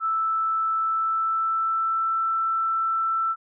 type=tone with pitch glide; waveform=sine; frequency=1318.5 to 1331.5 Hz; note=E6 to E6; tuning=0 to +17 cents; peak=-21 dBFS; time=0-3.36 s; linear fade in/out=50 ms; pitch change=+17 cents; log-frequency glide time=0.76-2.19 s; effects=none